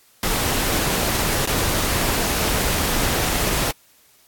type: noise with dropouts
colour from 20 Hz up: pink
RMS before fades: -21 dBFS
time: 0.23-3.71 s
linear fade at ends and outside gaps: 1 ms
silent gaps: 1.456-1.473 s
effects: white hiss -55 dBFS RMS until 4.27 s + AAC 64 kbps